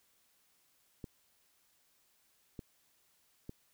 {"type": "clicks", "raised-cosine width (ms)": 3, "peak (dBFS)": -30, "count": 3, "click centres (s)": [1.042, 2.592, 3.494], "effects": ["white hiss -72 dBFS RMS until 3.73 s"]}